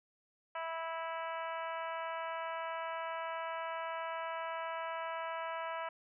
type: harmonic tone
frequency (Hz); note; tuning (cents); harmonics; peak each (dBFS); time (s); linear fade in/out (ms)
327.7; E4; -10; 2 / 3 / 4 / 5 / 6 / 7 / 8 / 9; -42 / -41 / -44 / -48 / -52 / -51 / -55 / -55; 0.55-5.89; 5
effects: none